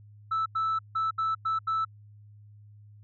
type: tone bursts at uneven times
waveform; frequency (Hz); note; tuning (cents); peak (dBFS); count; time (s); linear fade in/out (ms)
sine; 1315; E6; -5; -23; 6; 0.31-0.46 / 0.55-0.79 / 0.95-1.11 / 1.18-1.35 / 1.45-1.59 / 1.67-1.85; 10
effects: tanh soft clip ceiling -23 dBFS + added 104 Hz sine -49 dBFS peak until 3.03 s